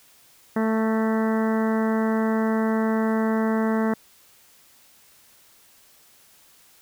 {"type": "harmonic tone with a mistuned harmonic", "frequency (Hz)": 221.3, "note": "A3", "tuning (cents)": 10, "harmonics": [1, 2, 3, 4, 5, 6, 7, 8, 9], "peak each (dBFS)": [-21, -27, -31, -33, -35, -37, -38, -39, -40], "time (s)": [0.56, 3.94], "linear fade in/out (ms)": 5, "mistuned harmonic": 9, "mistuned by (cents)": -36, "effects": ["white hiss -55 dBFS RMS until 6.81 s"]}